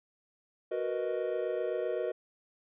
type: chord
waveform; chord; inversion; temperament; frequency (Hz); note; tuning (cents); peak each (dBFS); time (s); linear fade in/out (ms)
triangle; B major seventh; second; equal; 370 / 466.2 / 493.9 / 622.3; F#4 / A#4 / B4 / D#5; 0 / 0 / 0 / 0; -34; 0.71-2.12; 10
effects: resampled to 8000 Hz